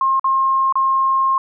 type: tone with dropouts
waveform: sine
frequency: 1068 Hz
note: C6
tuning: 35 cents sharp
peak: -13 dBFS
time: 0.01-1.38 s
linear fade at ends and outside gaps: 2 ms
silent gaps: 0.196-0.243 / 0.725-0.755 s
effects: none